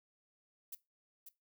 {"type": "noise with echo", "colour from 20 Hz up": "violet", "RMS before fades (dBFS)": -45, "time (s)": [0.72, 0.75], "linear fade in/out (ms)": 5, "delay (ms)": 540, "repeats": 1, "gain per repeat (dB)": -7, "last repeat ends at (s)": 1.29, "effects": ["noise-tail reverb RT60 0.2 s tail -18 dB re dry"]}